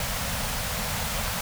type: band-stop noise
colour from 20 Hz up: pink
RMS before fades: -29 dBFS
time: 0-1.41 s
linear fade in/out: 2 ms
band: 230 to 490 Hz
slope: 48 dB/octave
effects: none